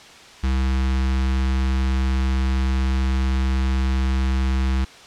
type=tone with notch filter; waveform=square; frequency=65.41 Hz; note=C2; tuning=in tune; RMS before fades=-20 dBFS; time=0.43-4.85 s; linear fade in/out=10 ms; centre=550 Hz; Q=1; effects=white hiss -43 dBFS RMS until 5.06 s + low-pass 5000 Hz 12 dB/octave